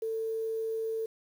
sine tone with quantisation, 446.5 Hz, A4, 25 cents sharp, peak -30 dBFS, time 0.02-1.06 s, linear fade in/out 5 ms, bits 9, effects none

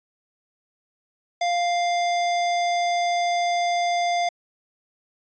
square tone, 698.5 Hz, F5, in tune, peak -21 dBFS, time 1.41-4.29 s, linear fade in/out 5 ms, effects resampled to 16000 Hz

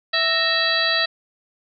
harmonic tone with a mistuned harmonic, 659.3 Hz, E5, in tune, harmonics 1 / 2 / 3 / 4 / 5 / 6 / 7, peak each -27 / -28 / -22 / -28 / -28 / -22 / -26 dBFS, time 0.13-1.06 s, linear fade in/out 10 ms, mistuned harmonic 3, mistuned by -110 cents, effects none

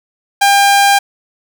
sawtooth tone, 800 Hz, G5, 35 cents sharp, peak -3 dBFS, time 0.41-0.99 s, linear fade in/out 10 ms, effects none

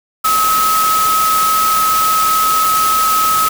sine tone in noise, 1282 Hz, E6, 49 cents flat, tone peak -11 dBFS, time 0.24-3.49 s, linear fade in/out 10 ms, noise white, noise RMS -19 dBFS, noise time 0.24-3.49 s, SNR +5 dB, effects none

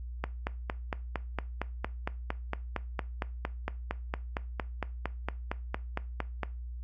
click train, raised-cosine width 0.5 ms, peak -16 dBFS, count 28, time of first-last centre 0.24-6.433 s, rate 4.36 Hz, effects noise-tail reverb RT60 0.3 s tail -19 dB re dry + added 60 Hz sine -37 dBFS peak until 6.83 s

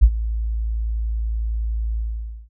sine tone with ADSR envelope, 55.4 Hz, A1, 13 cents sharp, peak -4 dBFS, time 0.01-2.49 s, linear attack 23 ms, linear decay 60 ms, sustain -16 dB, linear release 520 ms, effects none

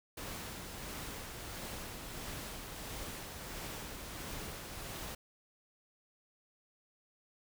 pink noise with tremolo, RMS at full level -43 dBFS, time 0.17-5.15 s, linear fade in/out 5 ms, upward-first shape sine, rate 1.5 Hz, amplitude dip 30%, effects none

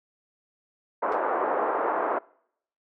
white band-pass noise, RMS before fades -26 dBFS, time 1.02-2.19 s, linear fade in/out 10 ms, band 360 to 1200 Hz, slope 24 dB/octave
white noise with exponential decay, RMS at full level -32 dBFS, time 1.12-1.23 s, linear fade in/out 0 ms, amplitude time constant 22 ms
effects noise-tail reverb RT60 0.7 s tail -25 dB re dry + low-pass 2000 Hz 12 dB/octave

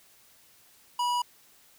sine tone with tanh clipping, 973 Hz, B5, 26 cents flat, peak -27 dBFS, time 0.99-1.22 s, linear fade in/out 5 ms, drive 18 dB, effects white hiss -59 dBFS RMS until 1.78 s

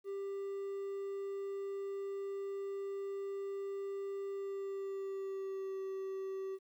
triangle tone with pitch glide, 395.1 to 384.7 Hz, G4 to G4, +14 to -33 cents, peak -36 dBFS, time 0.04-6.59 s, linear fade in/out 50 ms, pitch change -47 cents, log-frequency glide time 4.32-5.8 s, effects 12-bit

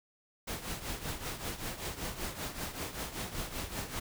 pink noise with tremolo, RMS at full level -36 dBFS, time 0.47-4 s, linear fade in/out 10 ms, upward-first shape triangle, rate 5.2 Hz, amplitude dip 75%, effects none

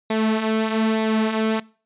sawtooth tone with flanger, 220 Hz, A3, in tune, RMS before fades -21 dBFS, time 0.1-1.6 s, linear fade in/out 5 ms, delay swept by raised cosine 0.68 to 5.68 ms, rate 1.1 Hz, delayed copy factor -0.5, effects noise-tail reverb RT60 0.4 s tail -23 dB re dry + resampled to 8000 Hz

